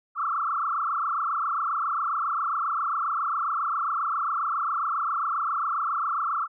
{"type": "tone with frequency modulation", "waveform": "sine", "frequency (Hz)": 1244.5, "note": "D#6", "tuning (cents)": 0, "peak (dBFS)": -24, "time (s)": [0.15, 6.48], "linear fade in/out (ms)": 50, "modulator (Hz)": 27.4, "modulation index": 4.8, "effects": []}